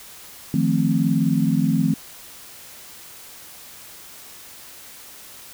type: chord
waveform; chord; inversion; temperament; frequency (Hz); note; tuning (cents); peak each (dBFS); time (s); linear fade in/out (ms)
sine; F dominant seventh; third; equal; 155.56 / 174.61 / 220 / 261.6; Eb3 / F3 / A3 / C4; 0 / 0 / 0 / 0; -22; 0.54-1.94; 2
effects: white hiss -42 dBFS RMS until 5.53 s